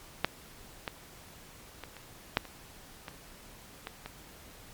clicks, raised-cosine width 0.3 ms, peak -8 / -17 / -24 / -29 / -8 / -29 / -24 / -21 / -23 dBFS, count 9, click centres 0.246 / 0.878 / 1.837 / 1.967 / 2.371 / 2.453 / 3.082 / 3.871 / 4.06 s, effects pink hiss -52 dBFS RMS until 4.73 s + MP3 96 kbps

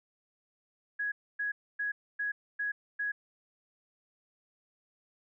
sine tone bursts, 1668 Hz, G#6, 7 cents sharp, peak -30 dBFS, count 6, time 0.99-3.12 s, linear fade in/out 10 ms, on 130 ms, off 270 ms, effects none

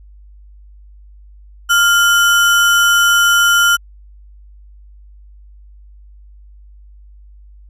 sine tone with sample-and-hold, 1396.9 Hz, F6, in tune, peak -8 dBFS, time 1.69-3.77 s, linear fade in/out 20 ms, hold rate 4410 Hz, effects added 50 Hz sine -38 dBFS peak until 7.69 s + resampled to 32000 Hz

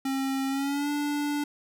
square tone with pitch glide, 269 to 291.7 Hz, C4 to D4, +48 to -12 cents, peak -27 dBFS, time 0.05-1.44 s, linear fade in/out 5 ms, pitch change +140 cents, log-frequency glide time 0.48-0.9 s, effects none

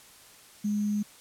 sine tone with sample-and-hold, 207.7 Hz, G#3, in tune, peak -25 dBFS, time 0.64-1.03 s, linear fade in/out 10 ms, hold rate 6300 Hz, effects white hiss -53 dBFS RMS until 1.2 s + low-pass 12000 Hz 12 dB/octave

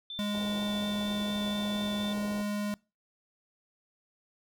sine tone with vibrato, 3532 Hz, A7, 6 cents sharp, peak -37 dBFS, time 0.1-2.13 s, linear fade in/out 2 ms, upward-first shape sine, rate 4.2 Hz, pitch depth 12 cents each way
square tone, 206.7 Hz, G#3, 8 cents flat, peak -31 dBFS, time 0.19-2.74 s, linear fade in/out 0 ms
white low-pass noise, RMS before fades -45 dBFS, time 0.34-2.42 s, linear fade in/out 2 ms, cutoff 860 Hz, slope 48 dB/octave
effects noise-tail reverb RT60 0.3 s tail -25 dB re dry

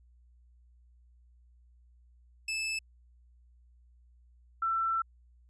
sawtooth / sine tone pair in turn, 2621 / 1339.6 Hz, E7 / E6, -11 / +27 cents, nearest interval octave, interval 1162 cents, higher first, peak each -28 / -27 dBFS, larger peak second, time 2.48-2.79 / 4.62-5.02 s, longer second, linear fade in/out 5 ms, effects added 60 Hz sine -58 dBFS peak until 5.49 s + resampled to 22050 Hz

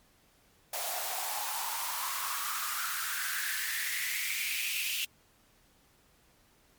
white noise with high-pass filter sweep, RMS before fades -34 dBFS, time 0.73-5.05 s, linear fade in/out 5 ms, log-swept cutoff 660 to 2800 Hz, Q 5.9, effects pink hiss -65 dBFS RMS until 6.78 s + MP3 96 kbps

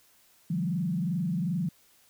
sine tone with frequency modulation, 174.61 Hz, F3, in tune, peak -26 dBFS, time 0.5-1.69 s, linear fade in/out 5 ms, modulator 22.6 Hz, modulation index 1.1, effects white hiss -62 dBFS RMS until 2.09 s

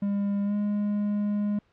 triangle tone with pitch glide, 201.3 to 206.5 Hz, G3 to G#3, +46 to -10 cents, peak -22 dBFS, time 0.02-1.59 s, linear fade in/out 5 ms, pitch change +44 cents, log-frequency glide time 0.44-0.54 s, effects pink hiss -66 dBFS RMS until 1.72 s + low-pass 3000 Hz 12 dB/octave

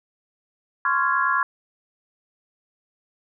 sine chord, Db major seventh, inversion third, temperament just, 1039.4 / 1108.7 / 1385.9 / 1663.1 Hz, C6 / Db6 / F6 / Ab6, -12 / 0 / -14 / +2 cents, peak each -24 dBFS, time 0.85-1.43 s, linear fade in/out 2 ms, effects none

